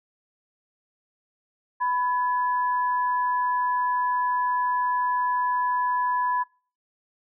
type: tone pair together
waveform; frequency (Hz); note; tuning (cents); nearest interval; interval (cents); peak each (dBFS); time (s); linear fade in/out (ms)
sine; 994.3 / 1700; B5 / G#6; +11 / +40; major sixth; 929; -22 / -32; 1.8-6.44; 20
effects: noise-tail reverb RT60 0.4 s tail -25 dB re dry